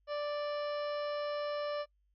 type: harmonic tone with a mistuned harmonic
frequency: 587.3 Hz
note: D5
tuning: in tune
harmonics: 1 / 2 / 3 / 4 / 5 / 6 / 7 / 8 / 9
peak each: -34 / -42 / -49 / -54 / -52 / -61 / -55 / -62 / -54 dBFS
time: 0.07-1.86 s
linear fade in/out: 50 ms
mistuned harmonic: 6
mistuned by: -22 cents
effects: noise-tail reverb RT60 0.1 s tail -22 dB re dry + added 50 Hz sine -70 dBFS peak until 2.14 s